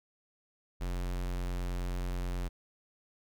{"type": "tone", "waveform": "square", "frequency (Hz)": 44.7, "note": "F1", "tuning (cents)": 41, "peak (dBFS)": -33, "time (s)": [0.8, 2.49], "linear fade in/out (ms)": 20, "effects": []}